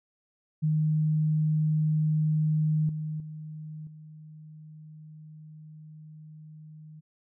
sine tone with level steps, 154.6 Hz, D#3, 11 cents flat, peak -22 / -30 / -37 / -44 dBFS, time 0.62-7.01 s, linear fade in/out 20 ms, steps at 2.89 / 3.2 / 3.87 s, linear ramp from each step 2 ms, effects none

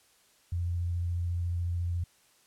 sine tone with vibrato, 86.8 Hz, F2, 10 cents flat, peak -28 dBFS, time 0.52-2.04 s, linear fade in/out 5 ms, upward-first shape sine, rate 14 Hz, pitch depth 15 cents each way, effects white hiss -64 dBFS RMS until 2.46 s + low-pass 11000 Hz 12 dB/octave

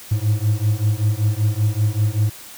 triangle beating tone pair, 103.83 / 109.03 Hz, G#2 / A2, 0 / -15 cents, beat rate 5.2 Hz, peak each -17 dBFS, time 0.11-2.3 s, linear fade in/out 10 ms, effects white hiss -39 dBFS RMS until 2.57 s

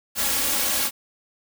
white noise with comb filter, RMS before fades -23 dBFS, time 0.15-0.91 s, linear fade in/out 50 ms, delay 3.6 ms, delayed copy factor +0.7, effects none

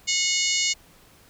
harmonic tone, 727 Hz, F#5, 31 cents flat, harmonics 3 / 4 / 5 / 6 / 7 / 8 / 9 / 10, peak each -28 / -28 / -33 / -28 / -31 / -34 / -28 / -29 dBFS, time 0.07-0.74 s, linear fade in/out 20 ms, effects pink hiss -54 dBFS RMS until 1.29 s

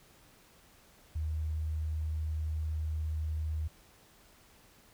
sine tone, 78 Hz, D#2, 5 cents sharp, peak -31 dBFS, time 1.15-3.68 s, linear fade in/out 10 ms, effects pink hiss -61 dBFS RMS until 4.93 s

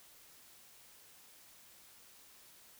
silence, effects white hiss -60 dBFS RMS until 2.79 s

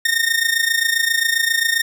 sawtooth tone with amplitude modulation, 1833 Hz, A#6, 30 cents flat, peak -9 dBFS, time 0.05-1.82 s, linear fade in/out 5 ms, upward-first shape sine, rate 27.5 Hz, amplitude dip 75%, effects none

